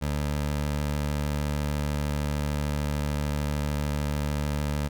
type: tone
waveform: 20% pulse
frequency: 73.42 Hz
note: D2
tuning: in tune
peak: -21 dBFS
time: 0.01-4.89 s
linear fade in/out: 20 ms
effects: none